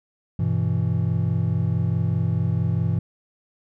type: chord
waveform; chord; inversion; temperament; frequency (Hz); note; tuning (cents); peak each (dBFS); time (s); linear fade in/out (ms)
triangle; E minor; first; just; 98.89 / 123.61 / 164.81; G2 / B2 / E3; +16 / +2 / 0; -22; 0.39-2.99; 5
effects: none